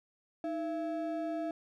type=ring-modulated tone; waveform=triangle; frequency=493.9 Hz; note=B4; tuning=in tune; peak=-28 dBFS; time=0.44-1.51 s; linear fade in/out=2 ms; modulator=180 Hz; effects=none